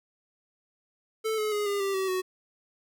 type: tone with pitch steps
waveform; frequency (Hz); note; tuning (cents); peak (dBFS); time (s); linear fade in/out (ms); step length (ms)
square; 440 / 427.7 / 415.8 / 404.2 / 392.9 / 381.9 / 371.3; A4 / A4 / G#4 / G#4 / G4 / G4 / F#4; 0 / -49 / +2 / -47 / +4 / -45 / +6; -27; 1.24-2.22; 20; 140
effects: none